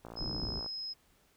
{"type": "click train", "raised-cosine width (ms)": 1, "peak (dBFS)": -31, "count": 36, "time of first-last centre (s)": [0.05, 0.662], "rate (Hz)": 57.2}
{"type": "tone", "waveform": "sine", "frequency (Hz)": 5120, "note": "D#8", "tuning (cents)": 49, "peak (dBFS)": -37, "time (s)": [0.16, 0.94], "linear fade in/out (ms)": 20}
{"type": "low-pass noise", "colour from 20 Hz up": "pink", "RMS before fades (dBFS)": -39, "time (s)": [0.2, 0.6], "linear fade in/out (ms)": 5, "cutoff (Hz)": 410, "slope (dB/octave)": 48}
{"effects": ["pink hiss -68 dBFS RMS until 1.36 s"]}